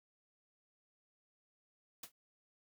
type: noise with exponential decay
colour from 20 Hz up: white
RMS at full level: -42 dBFS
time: 2.03-2.12 s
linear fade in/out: 5 ms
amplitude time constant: 19 ms
effects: none